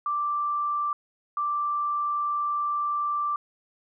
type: tone pair in turn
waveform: sine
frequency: 1174.7 / 1174.7 Hz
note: D6 / D6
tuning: 0 / 0 cents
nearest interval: unison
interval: 0 cents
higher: neither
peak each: -24 dBFS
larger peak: neither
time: 0.06-0.93 / 1.37-3.36 s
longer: second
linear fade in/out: 2 ms
effects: none